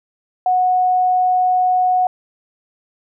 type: tone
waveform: sine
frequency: 734 Hz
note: F#5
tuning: 14 cents flat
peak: -12 dBFS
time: 0.46-2.07 s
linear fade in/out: 2 ms
effects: none